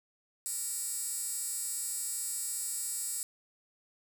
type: tone with high-pass filter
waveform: 15% pulse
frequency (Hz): 466.2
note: A#4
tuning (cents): 0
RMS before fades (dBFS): -36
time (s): 0.46-3.23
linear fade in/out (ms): 0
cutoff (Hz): 8700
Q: 2.9
effects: none